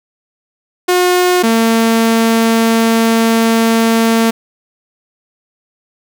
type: tone pair in turn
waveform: sawtooth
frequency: 360.3 / 227 Hz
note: F#4 / A#3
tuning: -46 / -46 cents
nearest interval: minor sixth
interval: 800 cents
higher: first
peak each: -5 dBFS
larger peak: neither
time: 0.88-1.43 / 1.43-4.31 s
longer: second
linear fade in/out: 10 ms
effects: none